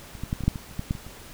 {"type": "clicks", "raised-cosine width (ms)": 5, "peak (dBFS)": [-27, -18, -13, -21, -17, -7, -20, -30, -16, -12, -24, -28], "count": 12, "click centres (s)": [0.152, 0.236, 0.329, 0.407, 0.437, 0.48, 0.558, 0.712, 0.794, 0.909, 0.952, 1.066], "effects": ["pink hiss -45 dBFS RMS until 1.33 s"]}